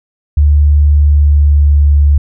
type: tone with pitch glide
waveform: sine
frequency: 73.42 to 72.41 Hz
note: D2 to D2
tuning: 0 to -24 cents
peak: -4 dBFS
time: 0.37-2.18 s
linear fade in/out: 5 ms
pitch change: -24 cents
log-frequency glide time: 0.91-1.96 s
effects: none